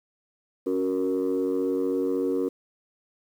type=chord; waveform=sine; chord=F# major; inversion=second; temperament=equal; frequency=277.2 / 370 / 466.2 Hz; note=C#4 / F#4 / A#4; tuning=0 / 0 / 0 cents; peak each=-26 dBFS; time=0.66-2.49 s; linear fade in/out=10 ms; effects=tanh soft clip ceiling -18 dBFS + 9-bit